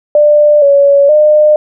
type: tone with pitch steps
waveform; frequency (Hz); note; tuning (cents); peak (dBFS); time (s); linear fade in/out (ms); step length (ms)
sine; 594 / 563 / 605; D5 / C#5 / D#5; +20 / +27 / -49; -3; 0.15-1.56; 2; 470
effects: none